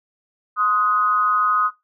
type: tone with amplitude modulation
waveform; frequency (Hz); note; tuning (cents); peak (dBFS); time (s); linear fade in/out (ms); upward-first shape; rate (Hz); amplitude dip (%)
sine; 1253; D#6; +12; -12; 0.56-1.71; 50; sine; 213; 70
effects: noise-tail reverb RT60 0.2 s tail -17 dB re dry